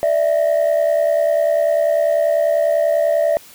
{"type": "tone pair together", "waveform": "sine", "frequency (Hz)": [589.2, 659.3], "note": ["D5", "E5"], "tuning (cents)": [6, 0], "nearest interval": "major second", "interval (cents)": 194, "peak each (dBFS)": -14, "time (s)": [0.03, 3.37], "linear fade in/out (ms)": 0, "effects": ["tanh soft clip ceiling -10 dBFS", "white hiss -43 dBFS RMS until 3.54 s"]}